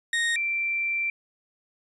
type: tone pair in turn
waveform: 35% pulse / sine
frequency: 1860 / 2350 Hz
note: A#6 / D7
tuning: -4 / +1 cents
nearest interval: major third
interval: 405 cents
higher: second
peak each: -21 / -24 dBFS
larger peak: first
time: 0.13-0.36 / 0.36-1.1 s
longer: second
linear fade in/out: 2 ms
effects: resampled to 22050 Hz